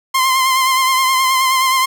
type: tone with vibrato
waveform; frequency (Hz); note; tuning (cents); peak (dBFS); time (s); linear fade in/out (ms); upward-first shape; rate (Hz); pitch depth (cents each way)
sawtooth; 1046.5; C6; 0; -8; 0.14-1.86; 10; triangle; 9.5; 42
effects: none